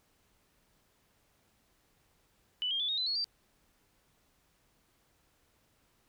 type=tone with pitch steps; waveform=sine; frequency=2980 / 3212 / 3463 / 3733 / 4024 / 4338 / 4676 Hz; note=F#7 / G7 / A7 / A#7 / B7 / C#8 / D8; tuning=+12 / +41 / -28 / +2 / +32 / -38 / -8 cents; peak=-30 dBFS; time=2.62-3.243 s; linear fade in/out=0 ms; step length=89 ms; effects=pink hiss -71 dBFS RMS until 6.08 s